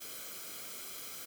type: noise with comb filter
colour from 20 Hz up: white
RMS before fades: -45 dBFS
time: 0-1.26 s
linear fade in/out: 20 ms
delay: 1.1 ms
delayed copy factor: -0.65
effects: none